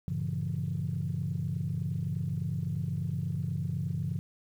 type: chord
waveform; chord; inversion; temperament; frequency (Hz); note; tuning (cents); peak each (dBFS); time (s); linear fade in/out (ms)
sine; G diminished seventh; none; just; 98 / 117.6 / 141.12 / 169.34; G2 / Bb2 / Db3 / Fb3; 0 / +16 / +31 / +47; -35 / -38 / -33 / -34; 0.08-4.19; 0
effects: tanh soft clip ceiling -22 dBFS + 10-bit